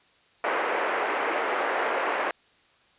pink band-pass noise, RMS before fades -27 dBFS, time 0.44-2.31 s, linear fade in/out 2 ms, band 410 to 2200 Hz, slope 24 dB/octave, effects white hiss -61 dBFS RMS until 2.98 s + resampled to 8000 Hz

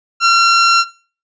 sawtooth tone, 1367 Hz, F6, 37 cents flat, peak -4 dBFS, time 0.2-0.85 s, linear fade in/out 50 ms, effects noise-tail reverb RT60 0.4 s tail -19 dB re dry + resampled to 16000 Hz

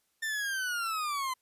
40% pulse linear sweep, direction down, 1800 to 1015 Hz, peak -30 dBFS, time 0.22-1.34 s, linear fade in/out 10 ms, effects white hiss -75 dBFS RMS until 1.41 s + resampled to 32000 Hz

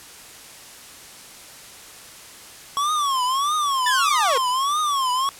square tone with vibrato, 1108.7 Hz, C#6, in tune, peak -20 dBFS, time 2.77-5.29 s, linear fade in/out 0 ms, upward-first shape triangle, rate 1.6 Hz, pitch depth 210 cents each way
sawtooth linear sweep, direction down, 1800 to 450 Hz, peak -16 dBFS, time 3.86-4.38 s, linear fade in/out 5 ms
effects white hiss -42 dBFS RMS until 5.39 s + low-pass 11000 Hz 12 dB/octave

